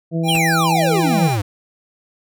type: harmonic tone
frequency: 164.81 Hz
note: E3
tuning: in tune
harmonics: 1 / 2 / 3 / 4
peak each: -18 / -24 / -28 / -30 dBFS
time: 0.11-1.31 s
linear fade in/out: 50 ms
type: tone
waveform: square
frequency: 798 Hz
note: G5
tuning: 31 cents sharp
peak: -21 dBFS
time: 0.23-1.38 s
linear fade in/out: 50 ms
type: exponential sweep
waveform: square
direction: down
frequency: 3378 to 95.1 Hz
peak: -18 dBFS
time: 0.28-1.42 s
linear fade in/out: 10 ms
type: noise with exponential decay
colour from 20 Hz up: pink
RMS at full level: -26 dBFS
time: 0.35-0.44 s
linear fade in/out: 0 ms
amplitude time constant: 18 ms
effects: none